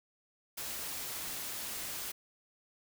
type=noise; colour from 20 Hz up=white; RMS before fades=-40 dBFS; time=0.57-2.12 s; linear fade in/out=10 ms; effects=none